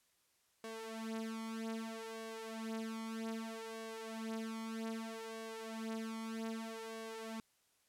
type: tone with flanger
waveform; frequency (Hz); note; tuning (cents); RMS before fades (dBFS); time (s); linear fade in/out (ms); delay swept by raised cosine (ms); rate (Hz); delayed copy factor
sawtooth; 223.8; A3; +30; -44; 0.64-7.4; 0; 1.8 to 5.4; 0.63; +0.85
effects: white hiss -75 dBFS RMS until 7.88 s + low-pass 12000 Hz 12 dB/octave